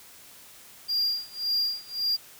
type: tone with tremolo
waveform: triangle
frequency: 4791 Hz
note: D8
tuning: 34 cents sharp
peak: -21 dBFS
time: 0.88-2.17 s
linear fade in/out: 20 ms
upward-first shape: sine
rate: 1.8 Hz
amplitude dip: 95%
effects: white hiss -50 dBFS RMS until 2.39 s